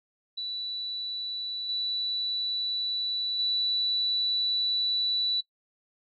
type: tone with level steps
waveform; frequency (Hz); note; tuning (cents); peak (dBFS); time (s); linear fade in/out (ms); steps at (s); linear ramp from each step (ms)
sine; 3955; B7; +2; -31 / -27 / -24; 0.37-5.41; 10; 1.69 / 3.39; 2
effects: noise-tail reverb RT60 0.1 s tail -20 dB re dry